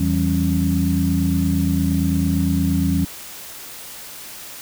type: tone cluster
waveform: sine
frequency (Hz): 84.1 / 165.3 / 194 / 274.7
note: E2 / E3 / G3 / C#4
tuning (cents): +35 / +5 / -18 / -16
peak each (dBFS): -21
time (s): 0-3.05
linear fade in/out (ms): 5
effects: tanh soft clip ceiling -6 dBFS + white hiss -36 dBFS RMS until 4.61 s